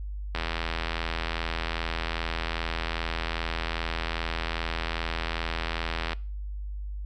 click train, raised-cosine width 0.3 ms, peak -13 dBFS, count 478, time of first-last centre 0.35-6.132 s, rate 82.5 Hz, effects noise-tail reverb RT60 0.4 s tail -23 dB re dry + added 50 Hz sine -32 dBFS peak until 7.05 s

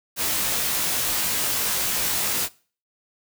white noise with comb filter, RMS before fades -24 dBFS, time 0.16-2.49 s, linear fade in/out 50 ms, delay 18 ms, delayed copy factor -0.85, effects noise-tail reverb RT60 0.4 s tail -21 dB re dry

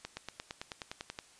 accelerating click train, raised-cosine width 0.2 ms, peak -22 dBFS, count 12, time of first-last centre 0.05-1.189 s, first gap 120 ms, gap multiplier 0.97, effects white hiss -60 dBFS RMS until 1.39 s + resampled to 22050 Hz

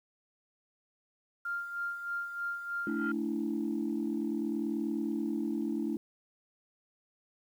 sine tone with tremolo, 1396.9 Hz, F6, in tune, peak -31 dBFS, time 1.45-3.12 s, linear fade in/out 5 ms, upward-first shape sine, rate 3.2 Hz, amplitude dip 60%
sine chord, A suspended fourth, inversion none, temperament equal with one note detuned, 220 / 289 / 329.6 Hz, A3 / D4 / E4, 0 / -28 / 0 cents, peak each -34 dBFS, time 2.87-5.97 s, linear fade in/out 2 ms
effects tanh soft clip ceiling -23 dBFS + 10-bit

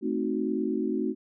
sine chord, A diminished seventh, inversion none, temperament equal, 220 / 261.6 / 311.1 / 370 Hz, A3 / C4 / Eb4 / Gb4, 0 / 0 / 0 / 0 cents, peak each -31 dBFS, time 0.01-1.15 s, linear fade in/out 50 ms, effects none

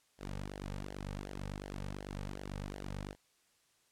sawtooth tone with flanger, 49 Hz, G1, in tune, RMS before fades -43 dBFS, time 0.18-3.16 s, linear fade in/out 50 ms, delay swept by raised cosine 0.79 to 2.99 ms, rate 2.7 Hz, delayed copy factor -0.75, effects white hiss -72 dBFS RMS until 3.91 s + low-pass 10000 Hz 12 dB/octave

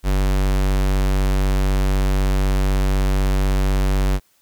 square tone, 48.01 Hz, G1, 35 cents flat, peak -16 dBFS, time 0.03-4.2 s, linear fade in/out 50 ms, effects white hiss -60 dBFS RMS until 4.41 s

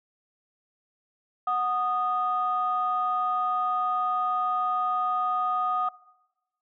sine tone pair together, 736 / 1236.7 Hz, F#5 / D#6, -9 / -11 cents, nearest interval major sixth, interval 898 cents, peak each -27 / -24 dBFS, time 1.47-5.89 s, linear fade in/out 5 ms, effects noise-tail reverb RT60 1.0 s tail -21 dB re dry + tanh soft clip ceiling -16 dBFS

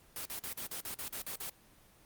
white noise bursts, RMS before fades -40 dBFS, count 10, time 0.16-1.496 s, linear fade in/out 2 ms, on 94 ms, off 44 ms, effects pink hiss -62 dBFS RMS until 2.05 s + Opus 24 kbps

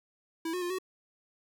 square tone with pitch steps, 327.1 / 362.5 / 351.7 / 373.5 Hz, E4 / F#4 / F4 / F#4, -13 / -35 / +12 / +16 cents, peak -32 dBFS, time 0.45-0.786 s, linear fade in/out 5 ms, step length 84 ms, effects none

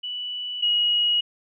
sine tone pair in turn, 2960 / 2899 Hz, F#7 / F#7, 0 / -36 cents, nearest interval unison, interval 36 cents, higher first, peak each -28 / -18 dBFS, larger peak second, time 0.03-0.62 / 0.62-1.21 s, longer neither, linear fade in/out 10 ms, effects none

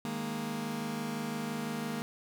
sawtooth chord, D# suspended fourth, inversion none, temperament just, 155.56 / 207.4 / 233.3 Hz, D#3 / G#3 / A#3, 0 / -2 / +2 cents, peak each -37 / -35 / -32 dBFS, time 0.05-2.02 s, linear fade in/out 0 ms, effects none

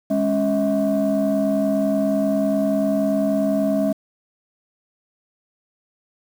sine tone cluster, 205.8 / 276 / 641 Hz, G#3 / C#4 / E5, -16 / -7 / -49 cents, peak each -20 dBFS, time 0.1-3.93 s, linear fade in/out 10 ms, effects tanh soft clip ceiling -12 dBFS + 7-bit

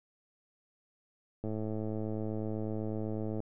click train, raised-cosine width 2 ms, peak -24 dBFS, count 213, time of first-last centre 1.44-3.403 s, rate 108 Hz, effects none

